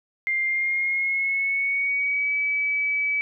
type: tone with pitch glide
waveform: sine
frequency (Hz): 2100 to 2290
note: C7 to D7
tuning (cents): +6 to -44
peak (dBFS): -21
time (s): 0.27-3.21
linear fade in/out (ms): 0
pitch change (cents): +150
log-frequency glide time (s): 0.42-2.34
effects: none